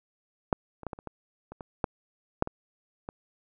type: clicks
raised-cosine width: 1 ms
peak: -9 / -28 / -19 / -21 / -30 / -23 / -28 / -25 / -11 / -8 / -21 / -22 dBFS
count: 12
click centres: 0.528 / 0.833 / 0.867 / 0.932 / 0.989 / 1.073 / 1.52 / 1.608 / 1.842 / 2.424 / 2.474 / 3.089 s
effects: none